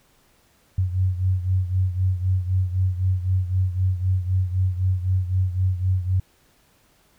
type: beating tone pair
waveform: sine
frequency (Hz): 92 / 95.9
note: F#2 / G2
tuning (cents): -9 / -37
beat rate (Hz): 3.9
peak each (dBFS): -20 / -25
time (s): 0.78-6.2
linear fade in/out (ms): 5
effects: pink hiss -60 dBFS RMS until 7.18 s